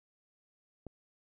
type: click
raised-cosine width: 2 ms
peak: -30 dBFS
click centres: 0.867 s
effects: none